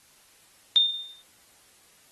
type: tone with exponential decay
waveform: sine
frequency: 3626 Hz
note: A#7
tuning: 49 cents flat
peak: -13 dBFS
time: 0.76-1.22 s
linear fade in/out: 0 ms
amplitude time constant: 100 ms
effects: white hiss -58 dBFS RMS until 2.11 s + AAC 32 kbps